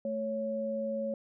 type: tone pair together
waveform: sine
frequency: 219.7 / 554.4 Hz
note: A3 / C#5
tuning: -2 / 0 cents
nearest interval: octave + major third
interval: 1602 cents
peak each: -36 / -32 dBFS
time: 0.05-1.14 s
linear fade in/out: 2 ms
effects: none